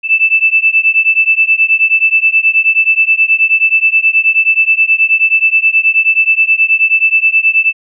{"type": "beating tone pair", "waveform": "sine", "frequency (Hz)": [2637, 2646.4], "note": ["E7", "E7"], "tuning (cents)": [0, 6], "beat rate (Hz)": 9.4, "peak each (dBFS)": -10, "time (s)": [0.03, 7.73], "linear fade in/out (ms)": 50, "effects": []}